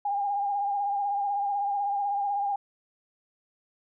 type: tone with vibrato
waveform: sine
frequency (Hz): 807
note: G#5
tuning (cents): -50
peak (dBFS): -25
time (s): 0.05-2.56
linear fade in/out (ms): 5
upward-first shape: triangle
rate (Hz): 16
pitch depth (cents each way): 47
effects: none